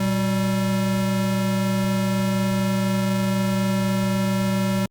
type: tone pair together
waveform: square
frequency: 120.73 / 193.2 Hz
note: B2 / G3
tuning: -39 / -25 cents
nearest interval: minor sixth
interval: 814 cents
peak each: -27 / -21 dBFS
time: 0-4.86 s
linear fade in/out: 5 ms
effects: Opus 48 kbps